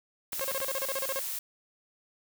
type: noise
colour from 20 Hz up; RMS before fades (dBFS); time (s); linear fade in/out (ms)
blue; -35; 0.32-1.39; 5
type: clicks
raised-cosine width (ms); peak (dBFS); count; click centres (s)
0.3; -20; 4; 0.331 / 0.395 / 0.517 / 0.603
type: tone bursts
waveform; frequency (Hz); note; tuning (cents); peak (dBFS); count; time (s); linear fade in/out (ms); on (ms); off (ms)
sawtooth; 539; C#5; -49; -27; 12; 0.41-1.192; 0; 34; 34
effects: none